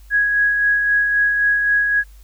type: tone with tremolo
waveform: sine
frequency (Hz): 1661.2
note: G#6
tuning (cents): 0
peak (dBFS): -12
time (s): 0.1-2.04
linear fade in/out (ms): 50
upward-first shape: sine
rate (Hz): 3.8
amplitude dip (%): 35
effects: added 50 Hz sine -40 dBFS peak until 2.23 s + white hiss -55 dBFS RMS until 2.23 s